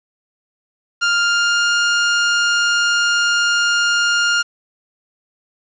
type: tone with pitch glide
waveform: sawtooth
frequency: 1400 to 1409.7 Hz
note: F6 to F6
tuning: +4 to +16 cents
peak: -10 dBFS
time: 1.01-4.43 s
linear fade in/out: 20 ms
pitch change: +12 cents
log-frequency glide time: 1.21-1.74 s
effects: resampled to 16000 Hz + 7-bit